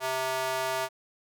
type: tone with high-pass filter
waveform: square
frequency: 130.81 Hz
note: C3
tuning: in tune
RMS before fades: -30 dBFS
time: 0-0.89 s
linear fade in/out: 50 ms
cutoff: 710 Hz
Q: 1.6
effects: none